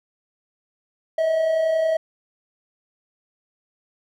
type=tone pair together; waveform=triangle; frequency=613.2 / 644 Hz; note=D#5 / E5; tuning=-25 / -41 cents; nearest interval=minor second; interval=84 cents; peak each=-28 / -16 dBFS; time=1.18-1.97 s; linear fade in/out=5 ms; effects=none